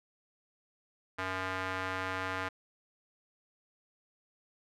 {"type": "tone with band-pass filter", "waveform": "square", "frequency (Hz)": 93.7, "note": "F#2", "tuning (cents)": 22, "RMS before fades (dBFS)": -36, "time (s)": [1.18, 2.49], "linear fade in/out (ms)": 10, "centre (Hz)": 1500, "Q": 1.4, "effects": []}